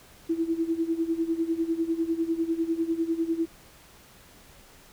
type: tone with tremolo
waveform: sine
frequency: 329.6 Hz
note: E4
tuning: in tune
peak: -21 dBFS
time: 0.29-3.46 s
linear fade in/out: 10 ms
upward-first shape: sine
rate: 10 Hz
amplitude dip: 80%
effects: pink hiss -53 dBFS RMS until 4.92 s